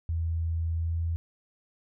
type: tone with pitch glide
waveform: sine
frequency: 82.41 to 83.27 Hz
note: E2 to E2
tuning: 0 to +18 cents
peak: -26 dBFS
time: 0.09-1.16 s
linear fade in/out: 0 ms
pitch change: +18 cents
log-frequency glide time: 0.75-0.99 s
effects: none